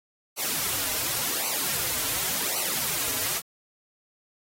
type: noise with flanger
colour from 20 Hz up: white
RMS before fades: -28 dBFS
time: 0.36-3.42 s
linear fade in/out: 50 ms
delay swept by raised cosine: 0.57 to 5.57 ms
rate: 0.9 Hz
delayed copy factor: -1
effects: AAC 48 kbps